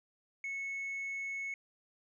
sine tone, 2200 Hz, C#7, 14 cents flat, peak -34 dBFS, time 0.44-1.54 s, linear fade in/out 2 ms, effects tanh soft clip ceiling -35 dBFS

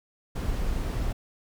brown noise, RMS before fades -28 dBFS, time 0.35-1.13 s, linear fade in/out 10 ms, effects none

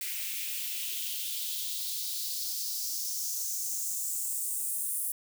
blue noise with high-pass filter sweep, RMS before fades -34 dBFS, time 0.01-5.12 s, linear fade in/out 2 ms, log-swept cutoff 2200 to 10000 Hz, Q 3, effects none

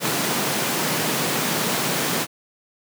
pink high-pass noise, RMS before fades -23 dBFS, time 0-2.27 s, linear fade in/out 50 ms, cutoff 130 Hz, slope 48 dB/octave, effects none

